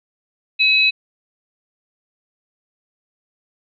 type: tone pair together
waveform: sine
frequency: 2555 / 3956 Hz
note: D#7 / B7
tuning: +45 / +2 cents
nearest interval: minor sixth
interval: 757 cents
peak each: -13 / -17 dBFS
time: 0.59-0.91 s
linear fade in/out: 20 ms
effects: none